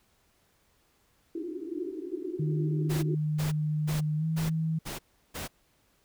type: band-pass noise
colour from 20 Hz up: white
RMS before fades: -36 dBFS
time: 1.35-3.15 s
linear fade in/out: 5 ms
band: 300 to 380 Hz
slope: 96 dB/octave
type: tone with pitch glide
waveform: sine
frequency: 152.3 to 160.15 Hz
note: D#3 to E3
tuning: -37 to -50 cents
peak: -26 dBFS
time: 2.39-4.79 s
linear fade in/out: 10 ms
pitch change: +87 cents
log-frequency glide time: 4.17-4.25 s
type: noise bursts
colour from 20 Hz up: pink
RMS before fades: -37 dBFS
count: 6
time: 2.89-5.48 s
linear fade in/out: 20 ms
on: 140 ms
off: 350 ms
effects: pink hiss -68 dBFS RMS until 6.04 s